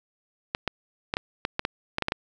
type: clicks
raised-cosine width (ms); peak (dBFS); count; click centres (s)
0.3; -9; 11; 0.549 / 0.677 / 1.139 / 1.169 / 1.451 / 1.594 / 1.651 / 1.984 / 2.023 / 2.084 / 2.121
effects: none